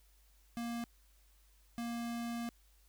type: tone bursts at uneven times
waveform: square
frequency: 234.9 Hz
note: A#3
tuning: 13 cents sharp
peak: -38 dBFS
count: 2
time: 0.57-0.84 / 1.78-2.49 s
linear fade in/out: 0 ms
effects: added 50 Hz sine -64 dBFS peak until 2.88 s + white hiss -71 dBFS RMS until 2.88 s